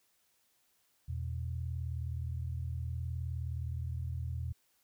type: tone pair together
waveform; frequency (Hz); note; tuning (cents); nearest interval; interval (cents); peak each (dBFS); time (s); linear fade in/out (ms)
sine; 82.26 / 121.6; E2 / B2; -3 / -26; perfect fifth; 677; -36 / -39; 1.08-4.53; 10
effects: white hiss -73 dBFS RMS until 4.83 s